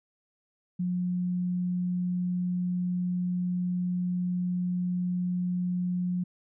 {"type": "tone", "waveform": "sine", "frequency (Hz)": 179.3, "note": "F3", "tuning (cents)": 46, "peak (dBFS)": -26, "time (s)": [0.79, 6.24], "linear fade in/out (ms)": 10, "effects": []}